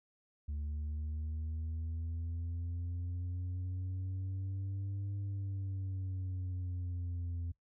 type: linear two-way sweep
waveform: sine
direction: up then down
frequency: 73.42 to 99.9 to 84.8 Hz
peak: -33 dBFS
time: 0.48-7.52 s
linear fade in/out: 10 ms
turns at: 5.16 s
effects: noise-tail reverb RT60 0.1 s tail -20 dB re dry + tanh soft clip ceiling -35 dBFS